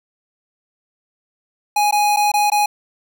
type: tone with dropouts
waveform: square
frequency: 830.6 Hz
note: G#5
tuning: in tune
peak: -14 dBFS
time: 1.76-2.66 s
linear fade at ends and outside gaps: 5 ms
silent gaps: 1.911-1.924 / 2.163-2.169 / 2.318-2.338 / 2.501-2.518 s
effects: none